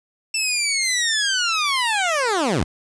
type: linear sweep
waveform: 15% pulse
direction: down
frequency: 2671 to 55 Hz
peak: -12 dBFS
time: 0.34-2.64 s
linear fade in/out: 5 ms
effects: resampled to 22050 Hz + 8-bit